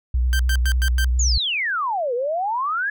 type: tone with vibrato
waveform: sine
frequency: 61.74 Hz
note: B1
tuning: in tune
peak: -16 dBFS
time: 0.14-1.38 s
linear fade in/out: 5 ms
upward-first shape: triangle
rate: 10 Hz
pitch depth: 51 cents each way
type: tone bursts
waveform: sawtooth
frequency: 1563 Hz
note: G6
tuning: 6 cents flat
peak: -19 dBFS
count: 5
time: 0.33-1.045 s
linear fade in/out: 0 ms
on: 63 ms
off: 100 ms
type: exponential two-way sweep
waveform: sine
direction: down then up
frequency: 7160 to 466.2 to 1725 Hz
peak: -20 dBFS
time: 1.19-2.9 s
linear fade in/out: 5 ms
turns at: 2.14 s
effects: none